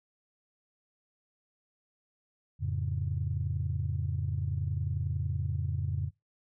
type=chord; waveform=sine; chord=F augmented; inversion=none; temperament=equal with one note detuned; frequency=87.31 / 107.92 / 138.59 Hz; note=F2 / A2 / C#3; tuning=0 / -33 / 0 cents; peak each=-32 / -34 / -33 dBFS; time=2.59-6.11 s; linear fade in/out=50 ms; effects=noise-tail reverb RT60 0.2 s tail -24 dB re dry + tanh soft clip ceiling -20 dBFS